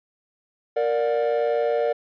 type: chord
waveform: triangle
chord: Bb augmented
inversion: none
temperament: equal with one note detuned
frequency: 466.2 / 587.3 / 721 Hz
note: Bb4 / D5 / F#5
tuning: 0 / 0 / -45 cents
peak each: -20 / -21 / -26 dBFS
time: 0.76-1.93 s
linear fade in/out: 10 ms
effects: tanh soft clip ceiling -11 dBFS + resampled to 11025 Hz